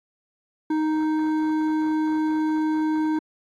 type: tone with hard clipping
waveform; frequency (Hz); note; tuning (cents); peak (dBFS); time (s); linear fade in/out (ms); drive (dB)
sine; 311.1; D#4; 0; -22; 0.7-3.19; 5; 9
effects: AAC 64 kbps